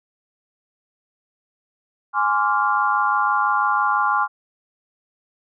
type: chord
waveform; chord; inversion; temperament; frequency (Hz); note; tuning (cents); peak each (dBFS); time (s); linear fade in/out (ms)
sine; D half-diminished seventh; second; equal with one note detuned; 830.6 / 1046.5 / 1152.5 / 1396.9; Ab5 / C6 / D6 / F6; 0 / 0 / -33 / 0; -22; 2.13-4.28; 50
effects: none